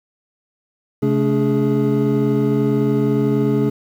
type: tone cluster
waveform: triangle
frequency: 134.5 / 216.3 / 287 / 417.1 Hz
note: C3 / A3 / D4 / G#4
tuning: +48 / -29 / -40 / +7 cents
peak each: -18 dBFS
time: 1.02-3.7 s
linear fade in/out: 10 ms
effects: 8-bit